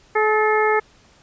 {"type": "harmonic tone with a mistuned harmonic", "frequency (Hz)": 429, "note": "A4", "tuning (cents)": -44, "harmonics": [1, 2, 3, 4, 5], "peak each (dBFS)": [-18, -21, -23, -24, -25], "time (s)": [0.15, 0.8], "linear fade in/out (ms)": 10, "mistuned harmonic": 4, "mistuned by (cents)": 35, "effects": ["pink hiss -53 dBFS RMS until 1.22 s", "resampled to 16000 Hz"]}